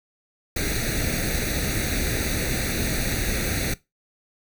pink noise with comb filter, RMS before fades -25 dBFS, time 0.56-3.74 s, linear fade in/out 5 ms, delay 0.48 ms, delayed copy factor +0.85, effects noise-tail reverb RT60 0.2 s tail -19 dB re dry

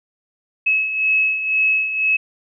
sine beating tone pair, 2577 / 2579 Hz, E7 / E7, -40 / -39 cents, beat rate 2 Hz, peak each -23 / -16 dBFS, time 0.66-2.17 s, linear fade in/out 10 ms, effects none

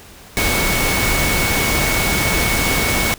sine tone in noise, 2217 Hz, C#7, in tune, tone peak -21 dBFS, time 0.37-3.14 s, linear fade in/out 0 ms, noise pink, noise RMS -18 dBFS, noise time 0.37-3.14 s, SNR -6 dB, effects pink hiss -41 dBFS RMS until 3.18 s

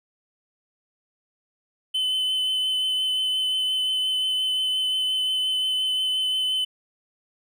triangle tone with vibrato, 3038 Hz, F#7, 45 cents sharp, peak -20 dBFS, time 1.94-6.65 s, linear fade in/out 10 ms, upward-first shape triangle, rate 5.7 Hz, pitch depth 14 cents each way, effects none

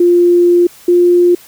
sine tone pair in turn, 349.9 / 352.1 Hz, F4 / F4, +3 / +14 cents, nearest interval unison, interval 11 cents, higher second, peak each -5 dBFS, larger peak neither, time 0-0.67 / 0.88-1.35 s, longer first, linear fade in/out 5 ms, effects white hiss -40 dBFS RMS until 1.47 s

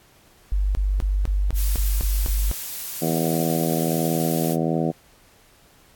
sine tone bursts, 48.95 Hz, G1, 2 cents flat, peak -18 dBFS, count 8, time 0.52-2.514 s, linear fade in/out 0 ms, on 230 ms, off 22 ms
blue noise, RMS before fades -31 dBFS, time 1.54-4.57 s, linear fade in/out 50 ms
harmonic tone, 81.4 Hz, E2, 21 cents flat, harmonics 2 / 3 / 4 / 5 / 6 / 7 / 8 / 9, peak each -24 / -26 / -27 / -30 / -31 / -31 / -32 / -32 dBFS, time 3.01-4.92 s, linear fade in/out 20 ms
effects pink hiss -55 dBFS RMS until 5.95 s + AAC 64 kbps

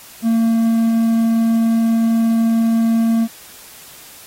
triangle tone, 227.5 Hz, A#3, 42 cents flat, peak -10 dBFS, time 0.22-3.28 s, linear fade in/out 50 ms, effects white hiss -40 dBFS RMS until 4.26 s + AAC 48 kbps

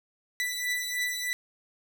sawtooth beating tone pair, 1975.5 / 1978.7 Hz, B6 / B6, 0 / +3 cents, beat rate 3.2 Hz, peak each -30 / -27 dBFS, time 0.4-1.33 s, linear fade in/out 0 ms, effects none

